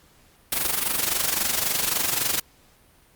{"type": "noise with amplitude modulation", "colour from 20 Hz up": "white", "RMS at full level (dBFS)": -21, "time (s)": [0.52, 2.4], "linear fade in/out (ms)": 5, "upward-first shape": "sine", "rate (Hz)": 23.7, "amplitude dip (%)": 70, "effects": ["pink hiss -57 dBFS RMS until 3.15 s", "Opus 48 kbps"]}